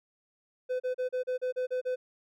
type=tone bursts; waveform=triangle; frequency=506 Hz; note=B4; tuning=42 cents sharp; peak=-26 dBFS; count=9; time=0.69-1.96 s; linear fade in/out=20 ms; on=110 ms; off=35 ms; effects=none